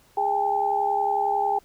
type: tone cluster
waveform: sine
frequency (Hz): 410.9 / 796 / 867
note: G#4 / G5 / A5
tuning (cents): -18 / +26 / -26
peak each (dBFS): -29 / -22 / -27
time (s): 0.17-1.59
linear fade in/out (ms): 5
effects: pink hiss -58 dBFS RMS until 1.64 s